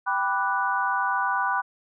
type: chord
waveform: sine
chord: G major seventh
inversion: none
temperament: equal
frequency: 784 / 987.8 / 1174.7 / 1480 Hz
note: G5 / B5 / D6 / F#6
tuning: 0 / 0 / 0 / 0 cents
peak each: -29 / -26 / -29 / -27 dBFS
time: 0.06-1.62 s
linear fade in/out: 20 ms
effects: none